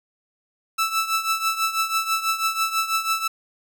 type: tone with tremolo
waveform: sawtooth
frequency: 1318.5 Hz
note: E6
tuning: in tune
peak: -14 dBFS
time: 0.78-3.28 s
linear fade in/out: 10 ms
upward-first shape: triangle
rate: 6.1 Hz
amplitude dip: 80%
effects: none